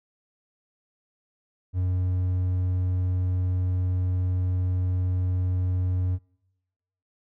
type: tone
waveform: triangle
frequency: 91.3 Hz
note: F#2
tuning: 23 cents flat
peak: -20 dBFS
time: 1.73-6.19 s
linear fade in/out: 50 ms
effects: noise-tail reverb RT60 1.0 s tail -26 dB re dry

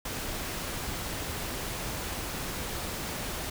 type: noise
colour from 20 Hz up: pink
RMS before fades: -35 dBFS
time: 0.05-3.5 s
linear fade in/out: 5 ms
effects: none

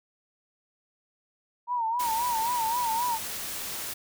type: tone with vibrato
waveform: sine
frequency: 936 Hz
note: A#5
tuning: 7 cents sharp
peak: -25 dBFS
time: 1.67-3.19 s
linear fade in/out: 50 ms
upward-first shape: sine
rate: 3.8 Hz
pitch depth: 94 cents each way
type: noise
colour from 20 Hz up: white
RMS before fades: -35 dBFS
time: 1.99-3.94 s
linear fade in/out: 10 ms
effects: none

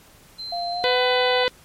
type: tone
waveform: sine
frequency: 4102 Hz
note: C8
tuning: 35 cents flat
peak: -30 dBFS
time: 0.38-0.95 s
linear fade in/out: 20 ms
type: tone with pitch glide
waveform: sine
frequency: 697 to 760.1 Hz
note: F5 to F#5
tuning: -4 to +46 cents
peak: -25 dBFS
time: 0.52-1.44 s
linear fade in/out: 5 ms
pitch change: +150 cents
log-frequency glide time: 0.71-1.03 s
type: harmonic tone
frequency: 500 Hz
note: B4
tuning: 21 cents sharp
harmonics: 1 / 2 / 3 / 4 / 5 / 6 / 7 / 8 / 9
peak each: -20 / -28 / -28 / -27 / -32 / -29 / -28 / -30 / -36 dBFS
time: 0.84-1.48 s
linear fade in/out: 0 ms
effects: pink hiss -51 dBFS RMS until 1.64 s + MP3 64 kbps

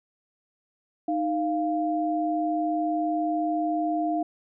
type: tone pair together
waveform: sine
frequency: 309.9 / 695.7 Hz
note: D#4 / F5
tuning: -7 / -7 cents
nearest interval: octave + major second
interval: 1400 cents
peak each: -26 / -26 dBFS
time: 1.08-4.23 s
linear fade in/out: 5 ms
effects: none

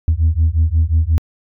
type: beating tone pair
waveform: sine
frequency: 77.78 / 83.38 Hz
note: D#2 / E2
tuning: 0 / +20 cents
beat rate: 5.6 Hz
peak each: -13 dBFS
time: 0.08-1.18 s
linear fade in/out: 0 ms
effects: tanh soft clip ceiling -7 dBFS

